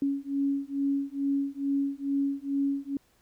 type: beating tone pair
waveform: sine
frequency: 277.2 / 279.5 Hz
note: C#4 / C#4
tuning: 0 / +14 cents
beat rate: 2.3 Hz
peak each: -29 dBFS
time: 0.02-2.97 s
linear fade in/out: 2 ms
effects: pink hiss -66 dBFS RMS until 3.21 s